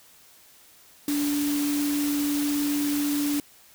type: tone in noise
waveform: sine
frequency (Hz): 290.2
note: D4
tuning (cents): -21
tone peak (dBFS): -23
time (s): 1.08-3.4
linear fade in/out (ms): 2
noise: white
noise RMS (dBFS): -33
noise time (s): 1.08-3.4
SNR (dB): +7
effects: white hiss -54 dBFS RMS until 3.74 s